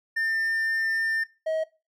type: tone pair in turn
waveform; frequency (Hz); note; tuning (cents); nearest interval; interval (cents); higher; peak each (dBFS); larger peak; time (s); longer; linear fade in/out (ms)
triangle; 1799 / 636; A6 / D#5; +38 / +38; octave + tritone; 1800; first; -22; neither; 0.16-1.24 / 1.46-1.64; first; 10
effects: noise-tail reverb RT60 0.3 s tail -20 dB re dry